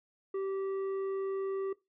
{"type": "tone with tanh clipping", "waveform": "sine", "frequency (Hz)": 387.9, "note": "G4", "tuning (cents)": -18, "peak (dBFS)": -33, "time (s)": [0.34, 1.73], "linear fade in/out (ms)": 5, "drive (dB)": 7, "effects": ["noise-tail reverb RT60 0.2 s tail -19 dB re dry"]}